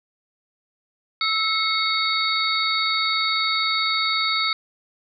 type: tone cluster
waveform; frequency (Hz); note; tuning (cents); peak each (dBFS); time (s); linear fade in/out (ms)
sine; 1310 / 2184 / 3773 / 4488; E6 / C#7 / A#7 / C#8; -11 / -26 / +20 / +21; -25; 1.21-4.53; 2
effects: none